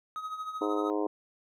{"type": "tone with tremolo", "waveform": "triangle", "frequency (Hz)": 1264, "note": "D#6", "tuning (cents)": 27, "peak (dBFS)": -30, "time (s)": [0.16, 0.9], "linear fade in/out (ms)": 0, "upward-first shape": "triangle", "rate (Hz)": 13, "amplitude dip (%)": 70}
{"type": "harmonic tone", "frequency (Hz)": 103.83, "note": "G#2", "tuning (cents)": 0, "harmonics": [3, 4, 5, 6, 7, 8, 9, 10], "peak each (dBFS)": [-31, -32, -36, -40, -40, -47, -40, -43], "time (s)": [0.61, 1.07], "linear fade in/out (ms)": 5}
{"effects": []}